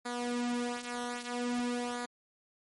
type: tone with flanger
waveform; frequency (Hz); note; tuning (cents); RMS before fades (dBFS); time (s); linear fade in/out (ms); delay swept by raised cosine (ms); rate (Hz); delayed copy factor
sawtooth; 242.8; B3; -29; -35; 0.05-2.06; 10; 0.35 to 4.55; 0.51; -0.7
effects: MP3 48 kbps